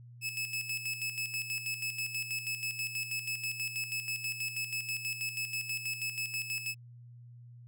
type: tone with tremolo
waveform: sawtooth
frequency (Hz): 2600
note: E7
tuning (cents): -24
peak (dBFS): -29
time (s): 0.21-6.75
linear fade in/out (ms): 50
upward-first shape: square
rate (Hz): 6.2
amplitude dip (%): 60
effects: added 120 Hz sine -49 dBFS peak until 7.67 s